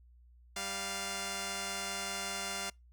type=tone pair together; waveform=5% pulse; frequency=196 / 698.5 Hz; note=G3 / F5; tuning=0 / 0 cents; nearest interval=octave + minor seventh; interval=2200 cents; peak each=-30 / -26 dBFS; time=0.56-2.7 s; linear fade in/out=5 ms; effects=noise-tail reverb RT60 0.2 s tail -26 dB re dry + added 60 Hz sine -57 dBFS peak until 2.92 s